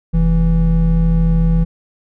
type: tone pair together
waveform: triangle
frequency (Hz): 43.65 / 164.81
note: F1 / E3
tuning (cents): 0 / 0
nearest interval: octave + major seventh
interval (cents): 2300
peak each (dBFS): -11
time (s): 0.13-1.65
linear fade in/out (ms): 20
effects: none